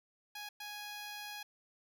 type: tone bursts at uneven times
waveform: 10% pulse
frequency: 830.6 Hz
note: G#5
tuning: in tune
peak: -35 dBFS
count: 2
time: 0.35-0.49 / 0.6-1.43 s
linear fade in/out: 5 ms
effects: none